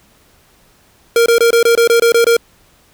square tone bursts, 466.2 Hz, A#4, in tune, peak -8 dBFS, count 10, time 1.16-2.367 s, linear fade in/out 2 ms, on 100 ms, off 23 ms, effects pink hiss -51 dBFS RMS until 2.93 s

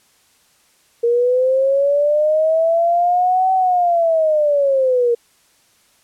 sine linear two-way sweep, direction up then down, 466.2 to 760 to 466.2 Hz, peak -12 dBFS, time 1.03-5.15 s, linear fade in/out 10 ms, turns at 3.53 s, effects white hiss -56 dBFS RMS until 6.03 s + low-pass 11000 Hz 12 dB/octave

